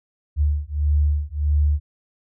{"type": "beating tone pair", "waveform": "sine", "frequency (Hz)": [73.1, 74.7], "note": ["D2", "D2"], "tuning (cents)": [-7, 30], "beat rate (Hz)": 1.6, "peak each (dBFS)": -20, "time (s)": [0.36, 1.8], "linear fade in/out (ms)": 50, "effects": []}